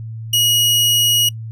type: tone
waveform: sawtooth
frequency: 2900 Hz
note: F#7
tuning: 35 cents flat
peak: -9 dBFS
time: 0.33-1.29 s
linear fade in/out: 5 ms
effects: noise-tail reverb RT60 0.1 s tail -26 dB re dry + added 112 Hz sine -26 dBFS peak until 1.51 s